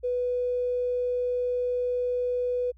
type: tone with tanh clipping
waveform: triangle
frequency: 493.9 Hz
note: B4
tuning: in tune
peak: -24 dBFS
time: 0.03-2.72 s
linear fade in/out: 20 ms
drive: 3 dB
effects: added 60 Hz sine -51 dBFS peak until 2.77 s